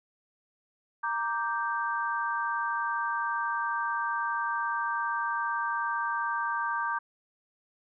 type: chord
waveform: sine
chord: G minor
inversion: first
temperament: equal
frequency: 932.3 / 1174.7 / 1568 Hz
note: Bb5 / D6 / G6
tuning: 0 / 0 / 0 cents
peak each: -32 / -32 / -32 dBFS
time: 1.03-6.99 s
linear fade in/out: 10 ms
effects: none